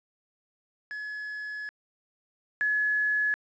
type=tone pair in turn; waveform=triangle / sine; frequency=1700 / 1700 Hz; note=G#6 / G#6; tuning=+40 / +40 cents; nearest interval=unison; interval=0 cents; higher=neither; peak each=-32 / -23 dBFS; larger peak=second; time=0.91-1.69 / 2.61-3.34 s; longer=first; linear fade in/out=0 ms; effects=resampled to 16000 Hz + 10-bit